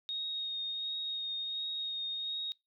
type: tone with vibrato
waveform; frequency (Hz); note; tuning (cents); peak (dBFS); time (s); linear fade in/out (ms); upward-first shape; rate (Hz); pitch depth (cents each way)
sine; 3729; A#7; 0; -34; 0.09-2.52; 0; triangle; 1.4; 17
effects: noise-tail reverb RT60 0.2 s tail -24 dB re dry